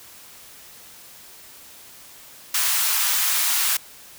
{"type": "high-pass noise", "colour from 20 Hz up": "white", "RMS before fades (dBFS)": -21, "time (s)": [2.54, 3.77], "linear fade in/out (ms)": 5, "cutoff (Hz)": 900, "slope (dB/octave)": 24, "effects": ["white hiss -45 dBFS RMS until 4.18 s"]}